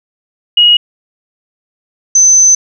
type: tone pair in turn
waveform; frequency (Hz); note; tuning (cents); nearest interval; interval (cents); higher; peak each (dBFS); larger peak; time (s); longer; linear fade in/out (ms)
sine; 2891 / 6126; F#7 / G8; -41 / -41; octave + minor second; 1300; second; -3; neither; 0.57-0.77 / 2.15-2.55; second; 5
effects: none